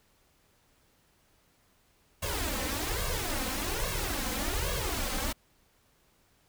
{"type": "noise with flanger", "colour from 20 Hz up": "pink", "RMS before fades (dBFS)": -32, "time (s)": [2.22, 5.33], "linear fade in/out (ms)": 10, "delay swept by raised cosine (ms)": [1.8, 3.9], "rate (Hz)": 1.2, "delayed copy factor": 0.9, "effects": ["pink hiss -67 dBFS RMS until 6.48 s"]}